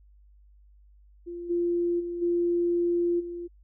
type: tone with level steps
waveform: sine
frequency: 346.4 Hz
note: F4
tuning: 14 cents flat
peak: -34 / -23 / -30 / -22 / -33 dBFS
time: 1.26-3.48 s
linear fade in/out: 20 ms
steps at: 1.49 / 1.99 / 2.21 / 3.19 s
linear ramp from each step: 20 ms
effects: added 50 Hz sine -53 dBFS peak until 3.63 s